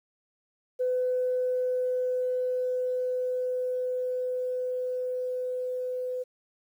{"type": "tone with level ramp", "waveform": "sine", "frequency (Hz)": 504, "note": "B4", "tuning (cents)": 35, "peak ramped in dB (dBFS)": [-23, -29], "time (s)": [0.79, 6.24], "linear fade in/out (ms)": 20, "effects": ["tanh soft clip ceiling -19 dBFS", "10-bit"]}